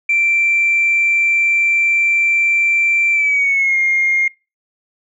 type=tone with pitch glide; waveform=sine; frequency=2349 to 2129 Hz; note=D7 to C7; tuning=0 to +30 cents; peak=-11 dBFS; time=0.09-4.28 s; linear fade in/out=5 ms; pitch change=-170 cents; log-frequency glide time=3.12-3.78 s; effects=noise-tail reverb RT60 0.3 s tail -25 dB re dry + tanh soft clip ceiling -7 dBFS